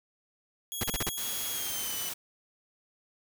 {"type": "tone with pitch glide", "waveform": "5% pulse", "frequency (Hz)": [3322, 2994], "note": ["G#7", "F#7"], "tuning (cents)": [0, 20], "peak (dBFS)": -27, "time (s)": [0.72, 2.09], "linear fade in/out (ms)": 0, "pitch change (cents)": -180, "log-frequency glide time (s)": [1.5, 1.96]}
{"type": "noise bursts", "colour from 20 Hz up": "pink", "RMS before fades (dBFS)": -30, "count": 5, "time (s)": [0.81, 1.092], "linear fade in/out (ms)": 2, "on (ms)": 26, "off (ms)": 38}
{"type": "noise", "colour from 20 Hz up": "white", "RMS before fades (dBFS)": -37, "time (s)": [1.17, 2.14], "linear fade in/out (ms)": 10}
{"effects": []}